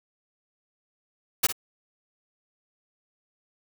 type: noise with echo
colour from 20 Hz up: white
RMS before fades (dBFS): -20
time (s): 1.43-1.47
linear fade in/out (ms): 10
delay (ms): 56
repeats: 1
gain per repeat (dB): -11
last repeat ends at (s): 1.526
effects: none